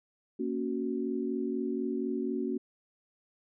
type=chord; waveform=sine; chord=F# major; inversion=first; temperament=equal; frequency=233.1 / 277.2 / 370 Hz; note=A#3 / C#4 / F#4; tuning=0 / 0 / 0 cents; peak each=-34 dBFS; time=0.39-2.58 s; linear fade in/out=10 ms; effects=none